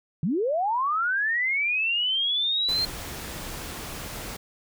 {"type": "linear sweep", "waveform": "sine", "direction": "up", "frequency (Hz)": [138.59, 4216], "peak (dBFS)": -22, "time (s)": [0.23, 2.85], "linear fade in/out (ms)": 2}
{"type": "noise", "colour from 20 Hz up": "pink", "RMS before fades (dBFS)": -36, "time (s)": [2.68, 4.37], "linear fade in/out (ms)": 10}
{"effects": []}